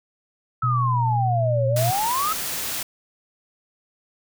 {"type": "exponential two-way sweep", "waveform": "sine", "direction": "down then up", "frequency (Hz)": [1318.5, 533, 1318.5], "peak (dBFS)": -21, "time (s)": [0.62, 2.33], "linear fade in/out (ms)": 5, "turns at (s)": 1.67}
{"type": "tone with pitch glide", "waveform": "sine", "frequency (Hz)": [122.5, 119.49], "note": ["B2", "A#2"], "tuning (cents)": [-14, 43], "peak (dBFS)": -20, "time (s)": [0.63, 1.91], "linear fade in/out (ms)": 10, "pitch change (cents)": -43, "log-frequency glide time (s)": [0.92, 1.03]}
{"type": "noise", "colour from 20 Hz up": "white", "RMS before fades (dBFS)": -28, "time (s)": [1.76, 2.83], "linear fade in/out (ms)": 5}
{"effects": []}